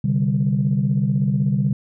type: chord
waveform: sine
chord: C suspended second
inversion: none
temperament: equal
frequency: 130.81 / 146.83 / 196 Hz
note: C3 / D3 / G3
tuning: 0 / 0 / 0 cents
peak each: -20 / -20 / -20 dBFS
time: 0.04-1.73 s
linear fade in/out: 5 ms
effects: tanh soft clip ceiling -9 dBFS